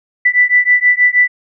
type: beating tone pair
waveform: sine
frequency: 1975.5 / 1981.8 Hz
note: B6 / B6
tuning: 0 / +5 cents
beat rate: 6.3 Hz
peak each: -11 dBFS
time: 0.25-1.28 s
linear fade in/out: 10 ms
effects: none